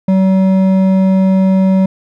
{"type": "tone with hard clipping", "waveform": "sine", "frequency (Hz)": 190, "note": "F#3", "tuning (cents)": 46, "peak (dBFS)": -9, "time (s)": [0.08, 1.86], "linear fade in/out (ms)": 5, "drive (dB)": 8, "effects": []}